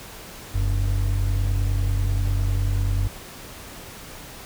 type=tone pair together; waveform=triangle; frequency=44.83 / 95 Hz; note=F1 / F#2; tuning=+46 / +46 cents; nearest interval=octave + minor second; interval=1300 cents; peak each=-20 dBFS; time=0.54-3.08 s; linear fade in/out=10 ms; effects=pink hiss -40 dBFS RMS until 4.45 s